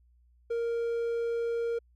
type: tone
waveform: triangle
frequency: 466.2 Hz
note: A#4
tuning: in tune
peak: -26 dBFS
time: 0.5-1.79 s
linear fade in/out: 10 ms
effects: added 60 Hz sine -60 dBFS peak until 1.95 s

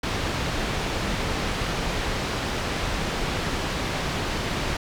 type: low-pass noise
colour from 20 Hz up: pink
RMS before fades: -27 dBFS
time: 0.03-4.77 s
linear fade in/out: 5 ms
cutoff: 4700 Hz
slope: 12 dB/octave
effects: none

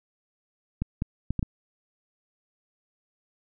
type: clicks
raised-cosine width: 5 ms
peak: -14 dBFS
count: 5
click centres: 0.82 / 1.021 / 1.306 / 1.393 / 1.428 s
effects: none

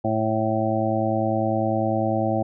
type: harmonic tone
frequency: 110 Hz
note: A2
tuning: in tune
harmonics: 1 / 2 / 3 / 5 / 6 / 7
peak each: -27 / -27 / -27 / -27 / -27 / -27 dBFS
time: 0.04-2.43 s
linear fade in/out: 10 ms
effects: none

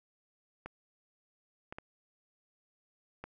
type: clicks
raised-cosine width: 0.5 ms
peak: -27 dBFS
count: 4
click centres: 0.66 / 1.725 / 1.785 / 3.24 s
effects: none

